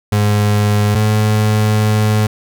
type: tone pair in turn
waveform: 35% pulse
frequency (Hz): 104.1 / 107.03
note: G#2 / A2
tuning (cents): +5 / -47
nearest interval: unison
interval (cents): 48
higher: second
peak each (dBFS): -9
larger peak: neither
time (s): 0.12-0.95 / 0.95-2.27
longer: second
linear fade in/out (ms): 5
effects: none